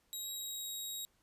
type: tone with pitch glide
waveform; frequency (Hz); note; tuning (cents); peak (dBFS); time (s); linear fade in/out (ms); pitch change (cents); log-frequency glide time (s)
15% pulse; 3824 to 3800; A#7 to A#7; +43 to +33; -33; 0.13-1.05; 0; -10; 0.35-0.7
effects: pink hiss -74 dBFS RMS until 1.22 s + resampled to 32000 Hz